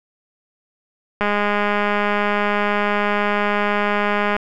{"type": "click train", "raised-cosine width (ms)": 0.5, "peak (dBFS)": -5, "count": 651, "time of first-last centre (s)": [1.21, 4.365], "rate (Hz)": 206, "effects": []}